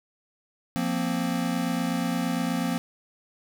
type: chord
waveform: square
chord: F suspended fourth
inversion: none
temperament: equal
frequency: 174.61 / 233.1 / 261.6 Hz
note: F3 / Bb3 / C4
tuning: 0 / 0 / 0 cents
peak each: -30 dBFS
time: 0.76-2.78 s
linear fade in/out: 0 ms
effects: none